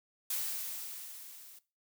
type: noise with level ramp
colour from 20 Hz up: blue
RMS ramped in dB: -34 to -54 dBFS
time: 0.3-1.59 s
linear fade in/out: 5 ms
effects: noise-tail reverb RT60 0.3 s tail -18 dB re dry